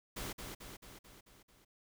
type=noise with echo; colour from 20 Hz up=pink; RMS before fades=-42 dBFS; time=0.16-0.33 s; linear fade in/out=10 ms; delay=220 ms; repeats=6; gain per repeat=-4 dB; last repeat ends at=1.65 s; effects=none